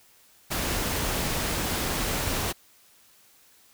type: noise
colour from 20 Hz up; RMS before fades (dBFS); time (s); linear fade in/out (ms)
pink; -28; 0.5-2.53; 20
effects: white hiss -58 dBFS RMS until 3.73 s